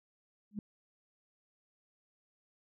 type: tone with exponential growth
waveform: sine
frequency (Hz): 207.7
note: G#3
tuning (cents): 0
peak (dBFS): -31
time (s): 0.51-0.59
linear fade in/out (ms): 2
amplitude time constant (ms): 17
effects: none